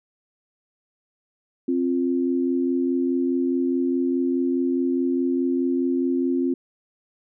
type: tone pair together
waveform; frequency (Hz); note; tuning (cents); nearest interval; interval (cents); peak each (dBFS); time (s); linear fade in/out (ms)
sine; 264.4 / 349.2; C4 / F4; +18 / 0; perfect fourth; 482; -21 / -24; 1.68-6.54; 5
effects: none